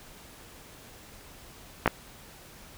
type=clicks; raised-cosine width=0.5 ms; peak=-6 dBFS; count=2; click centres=1.86 / 1.877 s; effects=pink hiss -50 dBFS RMS until 2.77 s